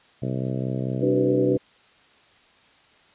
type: harmonic tone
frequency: 64.6 Hz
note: C2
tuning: 21 cents flat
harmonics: 2 / 3 / 4 / 5 / 6 / 7 / 8 / 9 / 10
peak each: -27 / -31 / -33 / -35 / -37 / -38 / -39 / -40 / -41 dBFS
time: 0.22-1.57 s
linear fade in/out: 5 ms
type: chord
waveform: sine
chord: B minor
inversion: first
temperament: equal with one note detuned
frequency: 293.7 / 378 / 493.9 Hz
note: D4 / F#4 / B4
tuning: 0 / +37 / 0 cents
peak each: -23 dBFS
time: 1.01-1.58 s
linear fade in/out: 20 ms
effects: white hiss -56 dBFS RMS until 3.14 s + resampled to 8000 Hz